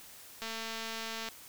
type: click train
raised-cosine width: 0.2 ms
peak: -22 dBFS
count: 196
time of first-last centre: 0.42-1.287 s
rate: 225 Hz
effects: white hiss -52 dBFS RMS until 1.48 s